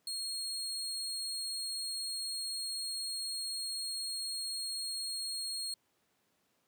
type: tone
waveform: 30% pulse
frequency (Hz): 4271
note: C8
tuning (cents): +35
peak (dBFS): -33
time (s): 0.07-5.74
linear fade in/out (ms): 2
effects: pink hiss -75 dBFS RMS until 6.67 s + high-pass 150 Hz 12 dB/octave